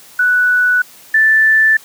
sine tone pair in turn, 1481 / 1761.2 Hz, F#6 / A6, +1 / +1 cents, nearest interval minor third, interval 300 cents, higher second, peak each -9 / -7 dBFS, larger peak second, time 0.19-0.82 / 1.14-1.77 s, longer neither, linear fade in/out 5 ms, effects white hiss -41 dBFS RMS until 1.84 s + high-pass 100 Hz 12 dB/octave

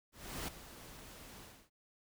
pink noise with ADSR envelope, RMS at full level -40 dBFS, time 0.12-1.7 s, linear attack 360 ms, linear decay 6 ms, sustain -13 dB, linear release 280 ms, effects none

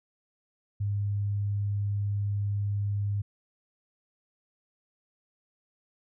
sine tone with vibrato, 101.6 Hz, G#2, 38 cents flat, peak -26 dBFS, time 0.8-3.22 s, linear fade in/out 10 ms, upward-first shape square, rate 20 Hz, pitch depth 13 cents each way, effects none

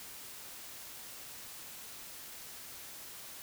silence, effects white hiss -48 dBFS RMS until 3.42 s

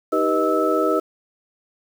sine tone cluster, 313.4 / 392.5 / 486.6 / 627 / 1307 Hz, D#4 / G4 / B4 / D#5 / E6, +13 / +2 / -26 / +13 / -15 cents, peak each -23 dBFS, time 0.12-1 s, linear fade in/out 10 ms, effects 7-bit

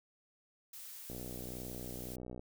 blue noise, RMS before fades -49 dBFS, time 0.73-2.16 s, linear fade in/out 5 ms
click train, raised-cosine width 2 ms, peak -32 dBFS, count 81, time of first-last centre 1.1-2.394 s, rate 61.8 Hz
effects none

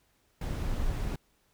brown noise, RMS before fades -31 dBFS, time 0.41-1.16 s, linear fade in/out 5 ms, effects pink hiss -70 dBFS RMS until 1.53 s

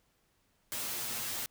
white noise with comb filter, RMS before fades -37 dBFS, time 0.72-1.46 s, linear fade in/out 0 ms, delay 8.5 ms, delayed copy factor +0.8, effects pink hiss -73 dBFS RMS until 1.5 s

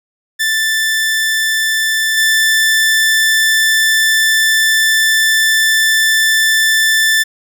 sawtooth tone with level steps, 1765 Hz, A6, 5 cents sharp, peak -9 / -6 dBFS, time 0.39-7.24 s, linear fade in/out 20 ms, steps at 2.17 s, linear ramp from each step 10 ms, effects none

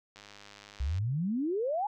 click train, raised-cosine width 0.2 ms, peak -32 dBFS, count 85, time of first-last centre 0.16-0.984 s, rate 102 Hz
sine exponential sweep, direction up, 61 to 864 Hz, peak -28 dBFS, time 0.8-1.87 s, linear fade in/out 5 ms
effects none

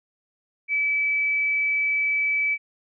sine tone with frequency modulation, 2300 Hz, D7, 37 cents flat, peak -20 dBFS, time 0.68-2.58 s, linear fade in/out 50 ms, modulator 34 Hz, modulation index 0.29, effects none

